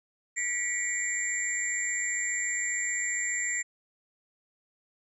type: tone cluster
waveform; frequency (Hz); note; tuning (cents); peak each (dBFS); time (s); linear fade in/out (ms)
sine; 1947 / 2167 / 2262 / 7300; B6 / C#7 / C#7 / A#8; -25 / -40 / +34 / -37; -31 / -40 / -38 / -31; 0.36-3.63; 20
effects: none